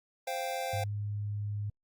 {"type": "chord", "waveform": "square", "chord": "C suspended fourth", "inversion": "none", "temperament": "just", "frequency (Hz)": [523.3, 697.7, 784.9], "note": ["C5", "F5", "G5"], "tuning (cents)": [0, -2, 2], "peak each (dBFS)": -38, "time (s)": [0.27, 0.84], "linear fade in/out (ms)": 5}
{"type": "tone with pitch glide", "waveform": "sine", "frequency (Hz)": [101.7, 103.42], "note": ["G#2", "G#2"], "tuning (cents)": [-36, -7], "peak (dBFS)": -32, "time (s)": [0.73, 1.7], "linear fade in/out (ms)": 5, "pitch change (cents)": 29, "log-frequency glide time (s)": [0.83, 0.92]}
{"effects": ["Opus 48 kbps"]}